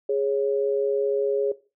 sine tone pair together, 414.2 / 552 Hz, G#4 / C#5, -5 / -7 cents, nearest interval perfect fourth, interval 498 cents, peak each -22 / -26 dBFS, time 0.09-1.52 s, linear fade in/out 5 ms, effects noise-tail reverb RT60 0.3 s tail -17 dB re dry

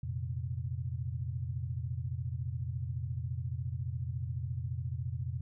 sine chord, F suspended fourth, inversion none, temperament equal, 87.31 / 116.54 / 130.81 Hz, F2 / Bb2 / C3, 0 / 0 / 0 cents, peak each -38 / -38 / -38 dBFS, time 0.03-5.41 s, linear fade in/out 5 ms, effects none

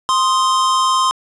square tone pair together, 1046.5 / 1245.7 Hz, C6 / D#6, 0 / +2 cents, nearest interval minor third, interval 302 cents, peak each -14 / -21 dBFS, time 0.09-1.11 s, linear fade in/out 0 ms, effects resampled to 22050 Hz + 8-bit

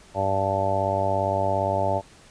harmonic tone, 97.4 Hz, G2, 11 cents flat, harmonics 1 / 2 / 3 / 4 / 5 / 6 / 7 / 8 / 9, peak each -29 / -36 / -36 / -34 / -35 / -26 / -27 / -34 / -27 dBFS, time 0.14-2.02 s, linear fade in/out 50 ms, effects pink hiss -51 dBFS RMS until 2.3 s + resampled to 22050 Hz

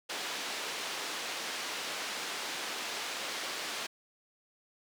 white band-pass noise, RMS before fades -38 dBFS, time 0.09-3.87 s, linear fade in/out 10 ms, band 300 to 4500 Hz, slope 12 dB/octave, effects none

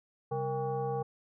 sine tone with frequency modulation, 466.2 Hz, A#4, in tune, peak -30 dBFS, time 0.31-1.03 s, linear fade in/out 10 ms, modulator 332 Hz, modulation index 1.2, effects none

